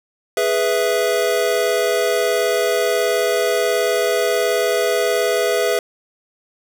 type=chord; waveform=square; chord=E major; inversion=first; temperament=equal; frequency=415.3 / 493.9 / 659.3 Hz; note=G#4 / B4 / E5; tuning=0 / 0 / 0 cents; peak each=-21 dBFS; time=0.37-5.79 s; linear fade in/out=2 ms; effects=none